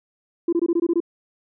sine tone bursts, 340 Hz, F4, 46 cents flat, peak -15 dBFS, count 8, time 0.48-1.003 s, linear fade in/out 5 ms, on 47 ms, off 21 ms, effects tanh soft clip ceiling -13 dBFS

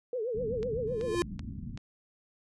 sine tone with vibrato, 466.2 Hz, A#4, in tune, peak -30 dBFS, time 0.13-1.15 s, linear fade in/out 2 ms, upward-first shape triangle, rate 7.9 Hz, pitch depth 200 cents each way
white low-pass noise, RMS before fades -40 dBFS, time 0.34-1.78 s, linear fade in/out 10 ms, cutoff 250 Hz, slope 48 dB/octave
click train, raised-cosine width 0.2 ms, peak -27 dBFS, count 4, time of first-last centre 0.63-1.775 s, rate 2.62 Hz
square tone with exponential growth, 347.4 Hz, F4, 9 cents flat, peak -24 dBFS, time 0.87-1.22 s, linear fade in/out 0 ms, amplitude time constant 76 ms
effects resampled to 24000 Hz

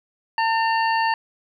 harmonic tone with a mistuned harmonic, 900 Hz, A5, 39 cents sharp, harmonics 1 / 2 / 3 / 5, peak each -19 / -25 / -29 / -33 dBFS, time 0.38-1.14 s, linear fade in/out 2 ms, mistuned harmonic 3, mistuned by +39 cents, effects 9-bit

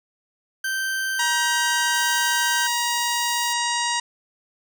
40% pulse tone, 1559 Hz, G6, 10 cents flat, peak -22 dBFS, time 0.64-2.67 s, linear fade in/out 5 ms
harmonic tone, 950 Hz, A#5, 33 cents sharp, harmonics 1 / 2 / 3 / 4 / 5 / 6 / 7 / 8 / 9, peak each -25 / -28 / -30 / -31 / -32 / -33 / -33 / -34 / -35 dBFS, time 1.19-4 s, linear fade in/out 5 ms
white high-pass noise, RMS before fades -35 dBFS, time 1.94-3.53 s, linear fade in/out 2 ms, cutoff 4700 Hz, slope 12 dB/octave
effects none

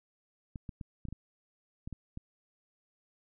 clicks, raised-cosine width 5 ms, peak -28 dBFS, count 9, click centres 0.558 / 0.692 / 0.812 / 1.053 / 1.086 / 1.126 / 1.875 / 1.927 / 2.174 s, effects none

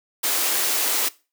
white high-pass noise, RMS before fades -22 dBFS, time 0.23-1.09 s, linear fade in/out 10 ms, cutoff 270 Hz, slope 48 dB/octave, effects noise-tail reverb RT60 0.3 s tail -20 dB re dry

